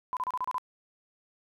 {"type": "tone bursts", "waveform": "sine", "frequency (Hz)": 1007, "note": "B5", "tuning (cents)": 33, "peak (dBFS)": -28, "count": 7, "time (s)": [0.13, 0.582], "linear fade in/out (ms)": 0, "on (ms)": 38, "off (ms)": 31, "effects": ["11-bit"]}